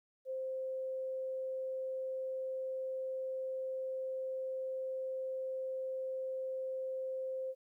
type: tone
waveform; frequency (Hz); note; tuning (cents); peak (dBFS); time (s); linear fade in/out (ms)
sine; 523.3; C5; 0; -36; 0.25-7.55; 50
effects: 13-bit